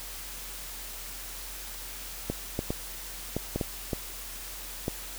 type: clicks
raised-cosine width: 2 ms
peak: -15 dBFS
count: 8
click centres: 2.3 / 2.591 / 2.705 / 3.366 / 3.56 / 3.612 / 3.932 / 4.881 s
effects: added 43 Hz sine -45 dBFS peak until 5.18 s + white hiss -41 dBFS RMS until 5.18 s

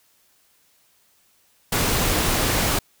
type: noise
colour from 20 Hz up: pink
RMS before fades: -21 dBFS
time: 1.72-2.79 s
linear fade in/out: 5 ms
effects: white hiss -61 dBFS RMS until 3 s

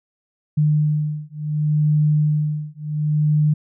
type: beating tone pair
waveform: sine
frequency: 150.7 / 151.39 Hz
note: D3 / D#3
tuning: +45 / -47 cents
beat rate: 0.69 Hz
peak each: -19 dBFS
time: 0.57-3.54 s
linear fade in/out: 10 ms
effects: none

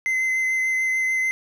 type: tone with vibrato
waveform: triangle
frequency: 2057 Hz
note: C7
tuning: 30 cents flat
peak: -18 dBFS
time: 0.06-1.31 s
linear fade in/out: 0 ms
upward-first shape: triangle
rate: 6.8 Hz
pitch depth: 15 cents each way
effects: none

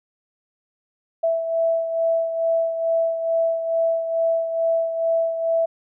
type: beating tone pair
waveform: sine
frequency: 659.3 / 661.6 Hz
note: E5 / E5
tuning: 0 / +6 cents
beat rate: 2.3 Hz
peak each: -19 / -27 dBFS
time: 1.23-5.66 s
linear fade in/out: 10 ms
effects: none

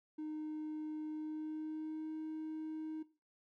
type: tone with pitch glide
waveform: triangle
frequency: 308 to 313.6 Hz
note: D#4 to D#4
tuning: -17 to +14 cents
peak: -37 dBFS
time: 0.18-3.03 s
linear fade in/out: 10 ms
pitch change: +31 cents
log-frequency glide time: 1.08-2.11 s
effects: noise-tail reverb RT60 0.3 s tail -17 dB re dry + tanh soft clip ceiling -35 dBFS

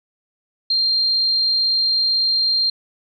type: tone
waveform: sine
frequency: 4186 Hz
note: C8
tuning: in tune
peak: -15 dBFS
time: 0.7-2.7 s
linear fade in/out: 5 ms
effects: none

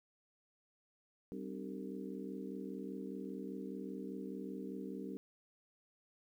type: harmonic tone with a mistuned harmonic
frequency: 65 Hz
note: C2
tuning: 11 cents flat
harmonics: 3 / 4 / 5 / 6 / 7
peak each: -46 / -47 / -48 / -49 / -51 dBFS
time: 1.32-5.17 s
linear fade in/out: 0 ms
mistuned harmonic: 5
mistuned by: -120 cents
effects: 12-bit

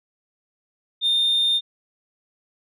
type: tone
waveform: sine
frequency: 3631 Hz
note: A#7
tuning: 46 cents flat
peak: -15 dBFS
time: 1.01-1.61 s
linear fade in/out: 50 ms
effects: tanh soft clip ceiling -15 dBFS

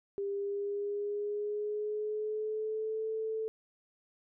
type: tone with pitch glide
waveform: sine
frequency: 399.3 to 440.5 Hz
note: G4 to A4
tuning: +32 to +2 cents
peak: -32 dBFS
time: 0.18-3.48 s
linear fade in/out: 0 ms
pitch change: +170 cents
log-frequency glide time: 0.28-3.08 s
effects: none

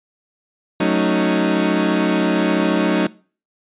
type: chord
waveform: 30% pulse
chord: D# half-diminished seventh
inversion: first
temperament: equal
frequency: 185 / 220 / 277.2 / 311.1 Hz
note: F#3 / A3 / C#4 / D#4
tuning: 0 / 0 / 0 / 0 cents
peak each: -17 / -20 / -20 / -17 dBFS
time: 0.8-3.07 s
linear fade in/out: 5 ms
effects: noise-tail reverb RT60 0.4 s tail -22 dB re dry + resampled to 8000 Hz

